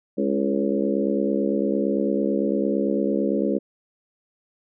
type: harmonic tone with a mistuned harmonic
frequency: 68.9 Hz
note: C#2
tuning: 10 cents flat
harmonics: 3 / 4 / 5 / 6 / 7 / 8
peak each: -25 / -26 / -27 / -28 / -28 / -29 dBFS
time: 0.17-3.59 s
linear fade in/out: 20 ms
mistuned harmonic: 5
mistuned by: -39 cents
effects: none